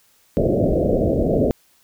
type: low-pass noise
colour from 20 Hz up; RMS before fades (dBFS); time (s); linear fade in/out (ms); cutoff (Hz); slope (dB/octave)
white; -18; 0.37-1.51; 0; 650; 96
effects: white hiss -58 dBFS RMS until 1.83 s